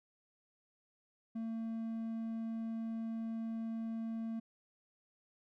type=tone; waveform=triangle; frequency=225.8 Hz; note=A3; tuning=45 cents sharp; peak=-35 dBFS; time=1.35-4.4 s; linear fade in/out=10 ms; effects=none